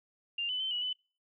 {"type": "tone with pitch steps", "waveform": "sine", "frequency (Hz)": [2796, 3004, 3081, 2935, 3007], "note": ["F7", "F#7", "G7", "F#7", "F#7"], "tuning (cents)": [1, 26, -31, -15, 27], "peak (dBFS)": -31, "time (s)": [0.38, 0.93], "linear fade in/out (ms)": 5, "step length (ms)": 110, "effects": ["noise-tail reverb RT60 0.4 s tail -26 dB re dry"]}